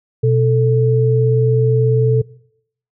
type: tone pair together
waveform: sine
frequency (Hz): 124.38 / 440.8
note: B2 / A4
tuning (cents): +13 / +3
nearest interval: octave + minor seventh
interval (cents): 2190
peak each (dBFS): -12 / -15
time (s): 0.23-2.22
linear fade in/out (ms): 10
effects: noise-tail reverb RT60 0.7 s tail -22 dB re dry